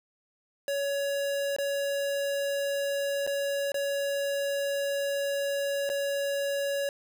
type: tone with dropouts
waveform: square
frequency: 561 Hz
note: C#5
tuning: 21 cents sharp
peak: -28 dBFS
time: 0.68-6.89 s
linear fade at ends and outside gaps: 1 ms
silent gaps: 1.564-1.585 / 3.266-3.274 / 3.719-3.743 / 5.892-5.899 s
effects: none